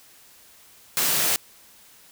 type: high-pass noise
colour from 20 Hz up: white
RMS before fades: -22 dBFS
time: 0.97-1.36 s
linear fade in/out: 0 ms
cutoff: 110 Hz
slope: 48 dB/octave
effects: white hiss -52 dBFS RMS until 2.11 s